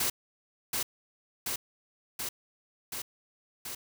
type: noise with echo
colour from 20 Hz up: white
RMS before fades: -29 dBFS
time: 0-0.1 s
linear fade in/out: 5 ms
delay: 730 ms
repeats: 5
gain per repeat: -2 dB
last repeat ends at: 3.75 s
effects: none